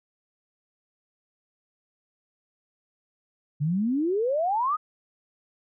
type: exponential sweep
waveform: sine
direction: up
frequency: 140 to 1287 Hz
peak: -22 dBFS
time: 3.6-4.77 s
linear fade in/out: 20 ms
effects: none